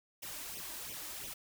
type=noise with flanger; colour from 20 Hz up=white; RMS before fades=-44 dBFS; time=0.22-1.34 s; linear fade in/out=10 ms; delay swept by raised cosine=0.32 to 3.32 ms; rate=2.9 Hz; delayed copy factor=+0.8; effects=none